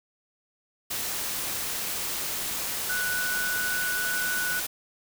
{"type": "tone in noise", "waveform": "sine", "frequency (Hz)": 1480, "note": "F#6", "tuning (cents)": 0, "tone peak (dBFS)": -27, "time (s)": [2.89, 4.6], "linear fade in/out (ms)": 10, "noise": "white", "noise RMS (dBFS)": -31, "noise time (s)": [0.9, 4.67], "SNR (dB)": 1, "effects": []}